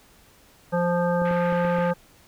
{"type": "harmonic tone", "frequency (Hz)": 174.61, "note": "F3", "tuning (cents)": 0, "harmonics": [1, 3, 5, 7, 9], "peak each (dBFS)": [-24, -23, -29, -33, -34], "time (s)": [0.72, 1.94], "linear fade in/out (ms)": 20}
{"type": "clicks", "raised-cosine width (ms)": 2, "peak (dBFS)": -23, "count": 5, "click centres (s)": [1.219, 1.311, 1.525, 1.65, 1.785]}
{"type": "band-pass noise", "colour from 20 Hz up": "white", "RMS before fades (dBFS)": -40, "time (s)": [1.25, 1.91], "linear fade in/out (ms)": 5, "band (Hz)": [1300, 2200], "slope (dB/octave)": 24}
{"effects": ["pink hiss -55 dBFS RMS until 2.27 s"]}